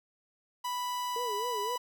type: tone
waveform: 45% pulse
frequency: 987.8 Hz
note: B5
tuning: in tune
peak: -32 dBFS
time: 0.64-1.78 s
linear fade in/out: 10 ms
type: tone with vibrato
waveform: sine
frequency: 447.6 Hz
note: A4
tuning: 30 cents sharp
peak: -35 dBFS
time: 1.16-1.76 s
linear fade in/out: 2 ms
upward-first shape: sine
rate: 3.9 Hz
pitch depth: 170 cents each way
effects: none